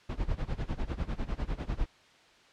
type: noise with tremolo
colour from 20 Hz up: brown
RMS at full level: -30 dBFS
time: 0.09-1.86 s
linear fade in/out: 5 ms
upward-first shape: sine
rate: 10 Hz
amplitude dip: 90%
effects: white hiss -59 dBFS RMS until 2.52 s + low-pass 4000 Hz 12 dB/octave